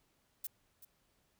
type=noise with echo; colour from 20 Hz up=violet; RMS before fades=-40 dBFS; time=0.44-0.47 s; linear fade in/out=5 ms; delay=380 ms; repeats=1; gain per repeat=-14 dB; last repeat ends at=0.85 s; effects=pink hiss -75 dBFS RMS until 1.39 s